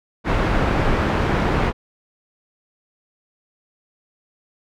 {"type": "low-pass noise", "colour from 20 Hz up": "pink", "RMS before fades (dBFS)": -19, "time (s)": [0.24, 1.73], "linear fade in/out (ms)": 50, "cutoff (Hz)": 1800, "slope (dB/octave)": 12, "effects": []}